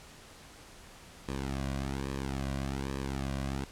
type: tone with flanger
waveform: sawtooth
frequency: 67.7 Hz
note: C#2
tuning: 40 cents flat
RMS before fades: -35 dBFS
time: 1.28-3.65 s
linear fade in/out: 5 ms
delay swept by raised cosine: 1.4 to 2.32 ms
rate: 1.2 Hz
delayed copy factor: -0.8
effects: pink hiss -52 dBFS RMS until 3.71 s + low-pass 10000 Hz 12 dB/octave